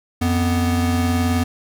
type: tone pair together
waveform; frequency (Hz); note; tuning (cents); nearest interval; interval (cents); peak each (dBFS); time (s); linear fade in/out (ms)
square; 88.64 / 246.9; F2 / B3; +26 / 0; octave + tritone; 1774; -20; 0.21-1.44; 10
effects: none